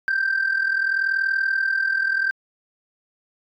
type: tone with amplitude modulation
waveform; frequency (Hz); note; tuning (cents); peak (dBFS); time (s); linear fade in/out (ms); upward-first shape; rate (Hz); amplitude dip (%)
sine; 1568; G6; 0; -14; 0.08-2.31; 0; sine; 40.7; 75
effects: tanh soft clip ceiling -15 dBFS